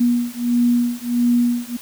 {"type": "beating tone pair", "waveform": "sine", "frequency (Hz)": [240, 241.5], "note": ["B3", "B3"], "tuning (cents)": [-49, -39], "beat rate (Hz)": 1.5, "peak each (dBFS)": -18, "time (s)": [0, 1.77], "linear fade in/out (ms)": 10, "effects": ["white hiss -39 dBFS RMS until 1.81 s"]}